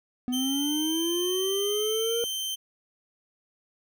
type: linear sweep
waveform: triangle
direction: up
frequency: 246.1 to 473.8 Hz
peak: -24 dBFS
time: 0.28-2.24 s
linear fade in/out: 0 ms
type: tone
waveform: sawtooth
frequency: 3110 Hz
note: G7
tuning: 14 cents flat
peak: -26 dBFS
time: 0.32-2.56 s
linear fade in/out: 20 ms
effects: none